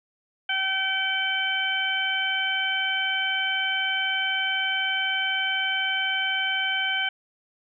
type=harmonic tone; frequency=768 Hz; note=G5; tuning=36 cents flat; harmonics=1 / 2 / 3 / 4; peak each=-33 / -27 / -29 / -27 dBFS; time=0.49-7.09 s; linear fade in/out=5 ms; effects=none